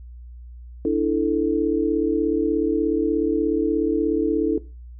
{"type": "chord", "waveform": "sine", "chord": "D suspended second", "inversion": "none", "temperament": "just", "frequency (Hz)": [293.7, 330.4, 440.5], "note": ["D4", "E4", "A4"], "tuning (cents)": [0, 4, 2], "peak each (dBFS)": -22, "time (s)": [0.85, 4.58], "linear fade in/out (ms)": 2, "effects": ["noise-tail reverb RT60 0.3 s tail -18 dB re dry", "added 60 Hz sine -37 dBFS peak until 4.99 s"]}